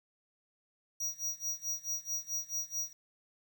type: tone with tremolo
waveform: square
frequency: 5760 Hz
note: F#8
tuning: 47 cents flat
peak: -32 dBFS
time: 1-2.93 s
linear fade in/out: 5 ms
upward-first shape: sine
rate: 4.6 Hz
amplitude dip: 95%
effects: 10-bit